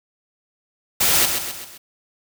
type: noise with echo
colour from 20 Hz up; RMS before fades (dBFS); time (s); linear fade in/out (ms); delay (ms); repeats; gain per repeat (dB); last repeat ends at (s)
white; -17; 1-1.26; 10; 130; 4; -6; 1.78
effects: none